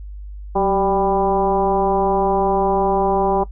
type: tone with frequency modulation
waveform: sine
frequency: 587.3 Hz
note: D5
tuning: in tune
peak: -14 dBFS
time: 0.55-3.44 s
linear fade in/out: 10 ms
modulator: 200 Hz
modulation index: 1.8
effects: noise-tail reverb RT60 0.1 s tail -18 dB re dry + added 50 Hz sine -30 dBFS peak until 3.51 s